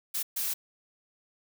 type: noise bursts at uneven times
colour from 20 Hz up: blue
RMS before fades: -31 dBFS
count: 2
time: 0.14-0.23 / 0.36-0.54 s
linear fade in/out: 10 ms
effects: none